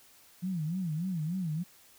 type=tone with vibrato; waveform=sine; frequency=170 Hz; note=F3; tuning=46 cents flat; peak=-30 dBFS; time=0.42-1.64 s; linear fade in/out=20 ms; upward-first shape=sine; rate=3.4 Hz; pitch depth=200 cents each way; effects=white hiss -59 dBFS RMS until 1.98 s